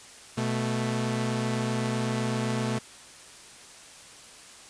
sawtooth tone pair together, 123.94 / 220 Hz, B2 / A3, +7 / 0 cents, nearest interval minor seventh, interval 993 cents, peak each -25 dBFS, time 0.37-2.79 s, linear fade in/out 10 ms, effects white hiss -48 dBFS RMS until 4.69 s + resampled to 22050 Hz

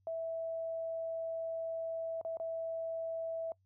sine tone with dropouts, 656 Hz, E5, 9 cents flat, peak -35 dBFS, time 0.07-3.52 s, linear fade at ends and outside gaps 1 ms, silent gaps 2.213-2.249 / 2.371-2.399 s, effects noise-tail reverb RT60 0.1 s tail -25 dB re dry + added 95 Hz sine -70 dBFS peak until 3.65 s

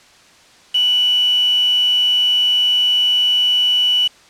sine tone with quantisation, 2960 Hz, F#7, in tune, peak -12 dBFS, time 0.74-4.08 s, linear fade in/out 10 ms, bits 4, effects white hiss -47 dBFS RMS until 4.29 s + low-pass 6000 Hz 12 dB/octave

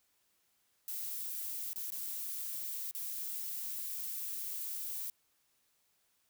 violet noise with dropouts, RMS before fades -40 dBFS, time 0.88-5.1 s, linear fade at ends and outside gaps 1 ms, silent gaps 1.732-1.759 / 1.904-1.92 / 2.911-2.949 s, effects white hiss -75 dBFS RMS until 6.29 s

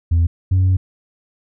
sine tone pair in turn, 84 / 93.1 Hz, E2 / F#2, +33 / +11 cents, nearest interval major second, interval 178 cents, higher second, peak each -9 dBFS, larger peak neither, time 0.11-0.27 / 0.51-0.77 s, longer second, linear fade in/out 10 ms, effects tanh soft clip ceiling -10 dBFS

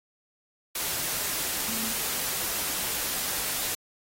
sine tone in noise, 222.7 Hz, A3, 21 cents sharp, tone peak -38 dBFS, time 1.68-1.93 s, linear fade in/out 5 ms, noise white, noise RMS -30 dBFS, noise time 0.75-3.75 s, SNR -11 dB, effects AAC 48 kbps

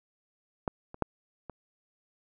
clicks, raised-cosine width 1 ms, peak -15 / -29 / -12 / -26 dBFS, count 4, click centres 0.678 / 0.944 / 1.023 / 1.497 s, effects none

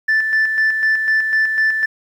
sine tone with tremolo, 1760 Hz, A6, in tune, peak -10 dBFS, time 0.08-1.86 s, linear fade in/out 10 ms, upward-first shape square, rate 4 Hz, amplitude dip 50%, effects tanh soft clip ceiling -10 dBFS + 8-bit

